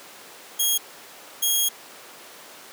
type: tone pair in turn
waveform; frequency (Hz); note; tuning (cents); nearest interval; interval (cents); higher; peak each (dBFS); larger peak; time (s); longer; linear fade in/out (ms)
10% pulse; 3275 / 3275; G#7 / G#7; -25 / -25; unison; 0; neither; -11; neither; 0.59-0.78 / 1.42-1.69; second; 10
effects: pink hiss -43 dBFS RMS until 2.72 s + high-pass 400 Hz 12 dB/octave